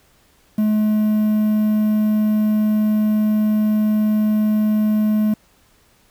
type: tone with quantisation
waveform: triangle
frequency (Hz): 213.6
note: G#3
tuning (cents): +49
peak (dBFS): -12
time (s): 0.58-5.34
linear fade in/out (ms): 5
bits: 7
effects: pink hiss -56 dBFS RMS until 6.1 s